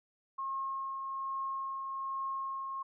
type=tone with tremolo; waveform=sine; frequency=1078 Hz; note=C#6; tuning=49 cents flat; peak=-33 dBFS; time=0.38-2.83 s; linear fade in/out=10 ms; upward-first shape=triangle; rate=1.2 Hz; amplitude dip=35%; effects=none